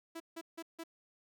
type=tone bursts; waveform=sawtooth; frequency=330 Hz; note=E4; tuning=2 cents sharp; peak=-38 dBFS; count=4; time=0.15-0.838 s; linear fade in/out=10 ms; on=52 ms; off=160 ms; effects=none